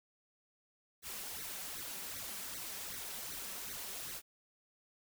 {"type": "noise with flanger", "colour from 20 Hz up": "white", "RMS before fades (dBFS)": -44, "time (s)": [1.02, 4.22], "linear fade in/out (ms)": 50, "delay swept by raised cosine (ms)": [0.49, 5.29], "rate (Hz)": 2.6, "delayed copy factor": 0.75, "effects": []}